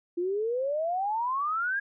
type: exponential sweep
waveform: sine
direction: up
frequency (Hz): 340 to 1661.2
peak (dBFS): -26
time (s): 0.17-1.8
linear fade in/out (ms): 10
effects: none